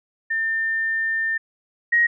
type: tone pair in turn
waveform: sine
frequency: 1800 / 1884 Hz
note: A6 / A#6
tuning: +39 / +18 cents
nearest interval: minor second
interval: 79 cents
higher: second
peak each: -20 / -14 dBFS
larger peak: second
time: 0.3-1.38 / 1.92-2.07 s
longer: first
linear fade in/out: 10 ms
effects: none